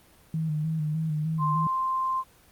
sine tone with vibrato, 156 Hz, D#3, 5 cents sharp, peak -25 dBFS, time 0.34-1.67 s, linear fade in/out 2 ms, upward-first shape square, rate 3.3 Hz, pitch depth 42 cents each way
sine tone, 1046.5 Hz, C6, in tune, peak -24 dBFS, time 1.38-2.24 s, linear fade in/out 50 ms
effects pink hiss -57 dBFS RMS until 2.51 s + Opus 32 kbps

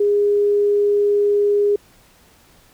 sine tone, 409.8 Hz, G#4, 23 cents flat, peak -13 dBFS, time 0-1.76 s, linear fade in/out 5 ms, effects pink hiss -52 dBFS RMS until 2.73 s

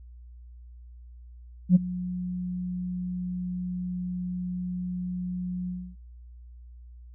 sine tone with ADSR envelope, 180.4 Hz, F#3, 44 cents flat, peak -10 dBFS, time 1.69-5.96 s, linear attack 64 ms, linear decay 20 ms, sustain -19 dB, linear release 280 ms, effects tanh soft clip ceiling -9 dBFS + added 60 Hz sine -44 dBFS peak until 7.14 s

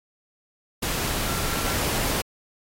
sine tone in noise, 1362 Hz, F6, 44 cents flat, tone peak -35 dBFS, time 1.26-1.74 s, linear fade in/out 10 ms, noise pink, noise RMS -26 dBFS, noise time 0.82-2.22 s, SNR -12 dB, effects AAC 48 kbps

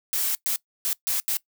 blue noise bursts at uneven times, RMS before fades -25 dBFS, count 5, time 0.13-0.35 / 0.46-0.56 / 0.85-0.93 / 1.07-1.2 / 1.28-1.37 s, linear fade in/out 0 ms, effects noise-tail reverb RT60 0.1 s tail -21 dB re dry

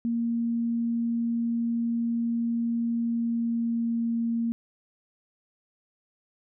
sine tone with pitch glide, 233.1 to 231.5 Hz, A#3 to A#3, 0 to -12 cents, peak -24 dBFS, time 0.05-4.52 s, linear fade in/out 0 ms, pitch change -12 cents, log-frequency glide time 2.93-4.19 s, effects none

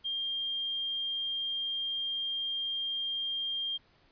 sine tone, 3202 Hz, G7, 36 cents sharp, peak -31 dBFS, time 0.04-3.78 s, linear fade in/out 20 ms, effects pink hiss -65 dBFS RMS until 4.11 s + resampled to 11025 Hz

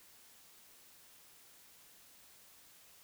silence, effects white hiss -61 dBFS RMS until 3.03 s

